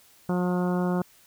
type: harmonic tone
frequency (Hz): 179.4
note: F3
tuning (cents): +47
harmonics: 1 / 2 / 3 / 4 / 5 / 6 / 7 / 8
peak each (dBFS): -24 / -30 / -34 / -36 / -38 / -40 / -41 / -42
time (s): 0.29-1.02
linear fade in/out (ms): 2
effects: white hiss -57 dBFS RMS until 1.26 s